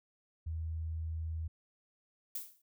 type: tone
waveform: sine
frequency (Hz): 80.6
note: E2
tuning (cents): -38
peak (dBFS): -35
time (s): 0.46-1.48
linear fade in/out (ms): 10
type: noise with exponential decay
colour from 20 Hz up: violet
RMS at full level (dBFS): -36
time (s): 2.35-2.62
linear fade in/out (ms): 5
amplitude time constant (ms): 58
effects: none